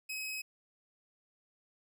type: tone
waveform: sawtooth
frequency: 2546 Hz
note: D#7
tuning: 39 cents sharp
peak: -34 dBFS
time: 0.09-0.42 s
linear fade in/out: 10 ms
effects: none